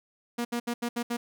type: tone bursts at uneven times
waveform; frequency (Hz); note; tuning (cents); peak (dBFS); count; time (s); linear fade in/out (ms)
sawtooth; 238.1; A#3; +37; -24; 6; 0.38-0.45 / 0.52-0.6 / 0.67-0.74 / 0.82-0.89 / 0.96-1.03 / 1.1-1.17; 10
effects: none